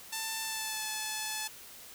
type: tone with pitch glide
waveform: 5% pulse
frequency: 888 to 865.2 Hz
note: A5 to A5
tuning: +16 to -29 cents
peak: -22 dBFS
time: 0.12-1.48 s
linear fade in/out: 10 ms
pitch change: -45 cents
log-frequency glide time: 0.42-0.85 s
effects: white hiss -50 dBFS RMS until 1.94 s